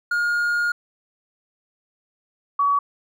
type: tone pair in turn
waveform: triangle / sine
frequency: 1425 / 1133.1 Hz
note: F6 / C#6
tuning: +34 / +38 cents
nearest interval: major third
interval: 396 cents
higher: first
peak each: -17 / -16 dBFS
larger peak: second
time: 0.11-0.72 / 2.59-2.79 s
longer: first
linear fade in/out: 5 ms
effects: none